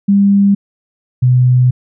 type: tone pair in turn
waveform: sine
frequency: 199.7 / 125.8 Hz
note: G3 / B2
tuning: +32 / +32 cents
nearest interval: minor sixth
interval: 800 cents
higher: first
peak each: -6 dBFS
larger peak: neither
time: 0.08-0.55 / 1.22-1.71 s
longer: second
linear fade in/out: 10 ms
effects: none